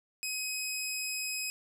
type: tone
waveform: 15% pulse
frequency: 2531 Hz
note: D#7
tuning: 29 cents sharp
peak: -26 dBFS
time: 0.23-1.5 s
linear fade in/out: 0 ms
effects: none